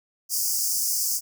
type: high-pass noise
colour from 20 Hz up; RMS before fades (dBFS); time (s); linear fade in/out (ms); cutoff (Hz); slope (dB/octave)
pink; -25; 0.29-1.21; 50; 4900; 96
effects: none